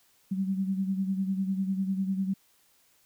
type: beating tone pair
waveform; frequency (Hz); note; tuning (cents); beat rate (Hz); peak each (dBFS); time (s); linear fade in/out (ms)
sine; 190.7 / 200.7; G3 / G3; -47 / +41; 10; -27 / -34; 0.31-2.34; 10
effects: white hiss -65 dBFS RMS until 3.05 s